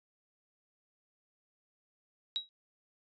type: tone with exponential decay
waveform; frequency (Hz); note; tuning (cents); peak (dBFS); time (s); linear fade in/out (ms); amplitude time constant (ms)
sine; 3848; B7; -46; -27; 2.36-2.49; 0; 27
effects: resampled to 16000 Hz